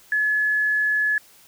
sine tone, 1707 Hz, G#6, 47 cents sharp, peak -18 dBFS, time 0.12-1.18 s, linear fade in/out 2 ms, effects white hiss -52 dBFS RMS until 1.47 s

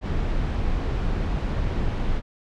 brown noise, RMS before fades -24 dBFS, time 0.01-2.22 s, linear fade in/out 50 ms, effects low-pass 4000 Hz 12 dB/octave

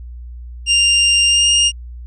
sawtooth tone with pitch glide, 2794 to 2828 Hz, F7 to F7, 0 to +21 cents, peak -7 dBFS, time 0.66-1.72 s, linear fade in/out 50 ms, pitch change +21 cents, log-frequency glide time 1.26-1.49 s, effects added 60 Hz sine -29 dBFS peak until 2.06 s + resampled to 22050 Hz

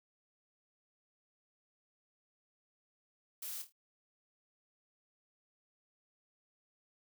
blue noise with echo, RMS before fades -43 dBFS, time 3.42-3.62 s, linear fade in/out 5 ms, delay 26 ms, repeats 4, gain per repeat -8 dB, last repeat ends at 3.724 s, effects none

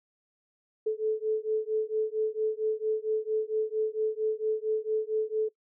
sine beating tone pair, 432.7 / 437.1 Hz, A4 / A4, -29 / -11 cents, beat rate 4.4 Hz, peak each -29 dBFS, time 0.86-5.49 s, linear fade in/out 10 ms, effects noise-tail reverb RT60 0.1 s tail -21 dB re dry

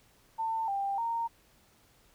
sine tone with pitch steps, 897 / 792 / 924 Hz, A5 / G5 / A#5, +33 / +18 / -16 cents, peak -29 dBFS, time 0.38-1.28 s, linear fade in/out 20 ms, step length 300 ms, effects pink hiss -64 dBFS RMS until 2.14 s

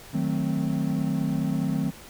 triangle chord, D# diminished seventh, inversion none, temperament equal, 155.56 / 185 / 220 / 261.6 Hz, D#3 / F#3 / A3 / C4, 0 / 0 / 0 / 0 cents, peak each -26 / -27 / -28 / -27 dBFS, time 0.13-1.91 s, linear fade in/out 20 ms, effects pink hiss -46 dBFS RMS until 2.09 s

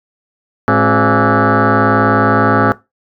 sine tone with frequency modulation, 523.3 Hz, C5, in tune, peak -7 dBFS, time 0.68-2.72 s, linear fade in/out 0 ms, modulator 158 Hz, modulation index 6.3, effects noise-tail reverb RT60 0.2 s tail -18 dB re dry + tanh soft clip ceiling -3 dBFS

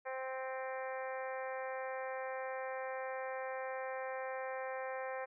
harmonic tone, 261.6 Hz, C4, in tune, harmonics 2 / 3 / 4 / 5 / 6 / 7 / 8 / 9, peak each -41 / -45 / -48 / -53 / -51 / -49 / -55 / -55 dBFS, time 0.05-5.26 s, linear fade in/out 20 ms, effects none

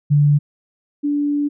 sine tone pair in turn, 146 / 290.3 Hz, D3 / D4, -10 / -20 cents, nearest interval octave, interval 1190 cents, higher second, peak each -10 / -16 dBFS, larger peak first, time 0.1-0.39 / 1.03-1.49 s, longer second, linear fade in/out 20 ms, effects none

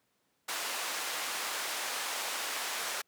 pink band-pass noise, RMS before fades -36 dBFS, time 0.48-3.02 s, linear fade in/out 10 ms, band 790 to 12000 Hz, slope 12 dB/octave, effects pink hiss -75 dBFS RMS until 3.07 s + high-pass 150 Hz 12 dB/octave

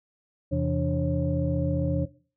sine tone cluster, 83 / 130.5 / 165.5 / 293.1 / 545 Hz, E2 / C3 / E3 / D4 / C#5, +12 / -4 / +7 / -3 / -29 cents, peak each -29 dBFS, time 0.51-2.06 s, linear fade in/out 20 ms, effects noise-tail reverb RT60 0.4 s tail -18 dB re dry + tanh soft clip ceiling -13 dBFS

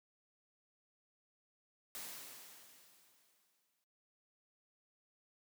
white noise with exponential decay, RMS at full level -45 dBFS, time 1.95-3.84 s, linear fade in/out 0 ms, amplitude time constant 410 ms, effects noise-tail reverb RT60 0.2 s tail -19 dB re dry + high-pass 150 Hz 12 dB/octave

